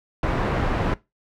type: low-pass noise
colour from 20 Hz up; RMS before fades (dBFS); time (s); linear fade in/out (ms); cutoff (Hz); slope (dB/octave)
pink; -23; 0.23-0.94; 2; 1600; 12
effects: noise-tail reverb RT60 0.2 s tail -19 dB re dry